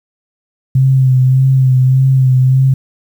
sine tone with vibrato, 130.81 Hz, C3, in tune, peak -6 dBFS, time 0.75-2.74 s, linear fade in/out 5 ms, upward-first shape sine, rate 1.7 Hz, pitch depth 32 cents each way, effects 7-bit

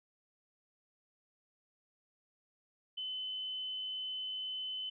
sine tone, 3034 Hz, F#7, 43 cents sharp, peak -37 dBFS, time 2.97-4.9 s, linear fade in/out 10 ms, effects none

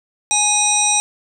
harmonic tone with a mistuned harmonic, 830 Hz, G#5, 1 cent flat, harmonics 1 / 3 / 5 / 7 / 9 / 10, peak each -21 / -23 / -22 / -18 / -29 / -18 dBFS, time 0.31-1 s, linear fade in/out 0 ms, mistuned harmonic 5, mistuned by -120 cents, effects none

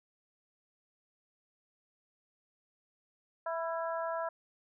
harmonic tone with a mistuned harmonic, 329.6 Hz, E4, in tune, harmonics 2 / 3 / 4 / 5, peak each -35 / -38 / -41 / -45 dBFS, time 3.46-4.29 s, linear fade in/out 5 ms, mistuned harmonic 4, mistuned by +26 cents, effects none

